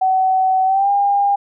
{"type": "tone with pitch glide", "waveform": "sine", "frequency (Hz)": [755, 804.5], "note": ["F#5", "G5"], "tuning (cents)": [35, 45], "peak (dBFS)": -12, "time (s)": [0.01, 1.36], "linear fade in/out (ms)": 10, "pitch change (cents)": 110, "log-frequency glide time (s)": [0.65, 0.9], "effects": []}